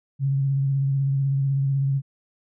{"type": "tone with vibrato", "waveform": "sine", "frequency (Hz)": 137.2, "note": "C#3", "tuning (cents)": -17, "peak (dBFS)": -19, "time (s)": [0.19, 2.02], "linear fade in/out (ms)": 50, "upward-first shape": "sine", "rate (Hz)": 16, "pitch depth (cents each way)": 28, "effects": []}